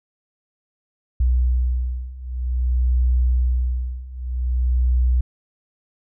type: beating tone pair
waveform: sine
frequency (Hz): 61.74 / 62.26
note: B1 / B1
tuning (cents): 0 / +15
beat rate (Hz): 0.52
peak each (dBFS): -21 / -19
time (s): 1.2-5.21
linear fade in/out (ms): 5
effects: none